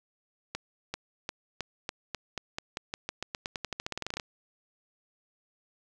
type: accelerating click train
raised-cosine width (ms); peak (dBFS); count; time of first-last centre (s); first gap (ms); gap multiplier
0.2; -16; 27; 0.55-4.198; 390; 0.9
effects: none